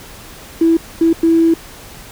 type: tone bursts at uneven times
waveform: triangle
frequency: 329.6 Hz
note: E4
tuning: in tune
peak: -4 dBFS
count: 3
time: 0.61-0.77 / 1.01-1.13 / 1.23-1.54 s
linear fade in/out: 5 ms
effects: tanh soft clip ceiling -6 dBFS + pink hiss -36 dBFS RMS until 2.11 s